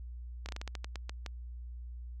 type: slowing click train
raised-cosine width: 0.2 ms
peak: -23 dBFS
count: 11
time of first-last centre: 0.46-1.262 s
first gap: 28 ms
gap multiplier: 1.22
effects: added 60 Hz sine -41 dBFS peak until 2.2 s